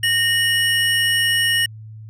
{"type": "tone pair together", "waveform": "square", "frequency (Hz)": [1844, 2924], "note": ["A#6", "F#7"], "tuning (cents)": [-19, -21], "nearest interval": "minor sixth", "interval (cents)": 798, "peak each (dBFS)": -19, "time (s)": [0.03, 1.66], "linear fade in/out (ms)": 5, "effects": ["added 109 Hz sine -34 dBFS peak until 2.09 s", "resampled to 32000 Hz"]}